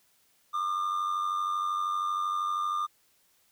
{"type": "tone with amplitude modulation", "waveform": "triangle", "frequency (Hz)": 1203, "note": "D6", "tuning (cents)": 41, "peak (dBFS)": -23, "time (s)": [0.53, 2.87], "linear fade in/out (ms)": 20, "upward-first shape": "sine", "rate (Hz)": 92.8, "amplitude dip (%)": 55, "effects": ["white hiss -67 dBFS RMS until 3.51 s"]}